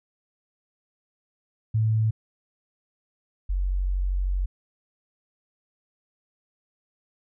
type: tone pair in turn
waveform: sine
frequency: 110 / 46.4 Hz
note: A2 / F#1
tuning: 0 / +6 cents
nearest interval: octave + minor third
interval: 1494 cents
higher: first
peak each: -19 / -22 dBFS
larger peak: first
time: 1.74-2.11 / 3.49-4.46 s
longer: second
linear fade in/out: 10 ms
effects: none